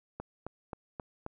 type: click train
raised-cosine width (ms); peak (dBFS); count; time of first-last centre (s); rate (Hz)
1; -24; 5; 0.2-1.264; 3.76
effects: none